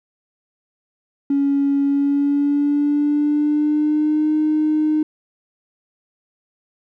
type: tone with pitch glide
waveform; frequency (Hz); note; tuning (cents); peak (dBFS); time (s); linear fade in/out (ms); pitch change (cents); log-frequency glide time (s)
triangle; 280 to 307.1; C#4 to D#4; +18 to -23; -11; 1.3-5.03; 5; +159; 1.84-4.34
effects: tanh soft clip ceiling -12 dBFS